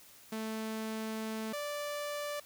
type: tone pair in turn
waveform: sawtooth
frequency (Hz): 220 / 585.7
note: A3 / D5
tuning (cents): 0 / -5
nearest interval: octave + perfect fourth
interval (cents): 1695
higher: second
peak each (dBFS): -32 / -32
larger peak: neither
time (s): 0.32-1.53 / 1.53-2.4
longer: first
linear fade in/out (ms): 5
effects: white hiss -57 dBFS RMS until 2.45 s